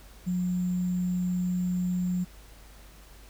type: tone with sample-and-hold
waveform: sine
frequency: 180 Hz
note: F#3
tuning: 47 cents flat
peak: -25 dBFS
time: 0.26-2.25 s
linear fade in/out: 20 ms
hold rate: 7350 Hz
effects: added 50 Hz sine -49 dBFS peak until 3.29 s + pink hiss -54 dBFS RMS until 3.29 s